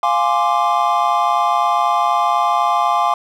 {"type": "chord", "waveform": "triangle", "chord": "D half-diminished seventh", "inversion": "first", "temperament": "equal", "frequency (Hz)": [698.5, 830.6, 1046.5, 1174.7], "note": ["F5", "Ab5", "C6", "D6"], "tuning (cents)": [0, 0, 0, 0], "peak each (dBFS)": -17, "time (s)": [0.03, 3.14], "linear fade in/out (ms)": 2, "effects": []}